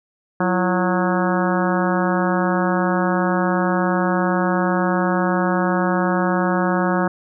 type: harmonic tone with a mistuned harmonic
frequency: 182.8 Hz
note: F#3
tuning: 21 cents flat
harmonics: 1 / 2 / 3 / 4 / 5 / 6 / 7 / 8 / 9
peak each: -20 / -23 / -25 / -26 / -27 / -28 / -28 / -29 / -30 dBFS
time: 0.4-7.08 s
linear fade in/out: 5 ms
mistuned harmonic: 2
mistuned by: -110 cents
effects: none